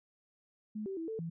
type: tone with pitch steps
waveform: sine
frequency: 213.5 / 386.1 / 327.3 / 443.5 / 166 Hz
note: G#3 / G4 / E4 / A4 / E3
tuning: +48 / -26 / -12 / +14 / +12 cents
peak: -36 dBFS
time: 0.75-1.3 s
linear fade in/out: 10 ms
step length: 110 ms
effects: none